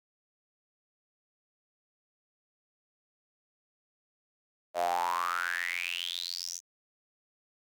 sawtooth tone with high-pass filter sweep, 87.31 Hz, F2, in tune, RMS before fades -33 dBFS, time 4.74-6.61 s, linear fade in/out 50 ms, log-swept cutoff 620 to 6400 Hz, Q 9.8, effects none

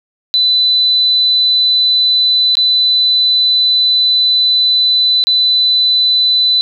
sine tone with dropouts, 4000 Hz, B7, 21 cents sharp, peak -8 dBFS, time 0.34-6.61 s, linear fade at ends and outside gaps 0 ms, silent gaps 2.553-2.57 / 5.239-5.27 s, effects none

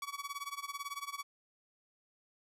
sawtooth tone with tremolo, 1133 Hz, C#6, 37 cents sharp, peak -33 dBFS, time 0.02-1.23 s, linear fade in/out 2 ms, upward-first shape sine, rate 18 Hz, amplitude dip 90%, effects resampled to 32000 Hz

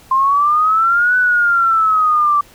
sine exponential two-way sweep, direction up then down, 1046.5 to 1500 to 1160 Hz, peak -10 dBFS, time 0.11-2.41 s, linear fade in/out 5 ms, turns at 1.17 s, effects pink hiss -45 dBFS RMS until 2.54 s

